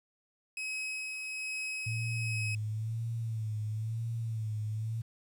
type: tone with tremolo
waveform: 40% pulse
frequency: 2550 Hz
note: D#7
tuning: 42 cents sharp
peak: -33 dBFS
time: 0.57-2.55 s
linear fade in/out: 2 ms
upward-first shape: sine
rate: 1.2 Hz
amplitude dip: 30%
type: tone with vibrato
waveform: sine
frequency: 111.1 Hz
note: A2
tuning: 17 cents sharp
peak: -32 dBFS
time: 1.86-5.02 s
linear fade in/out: 10 ms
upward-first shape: sine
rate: 1 Hz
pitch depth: 65 cents each way
effects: resampled to 32000 Hz + 10-bit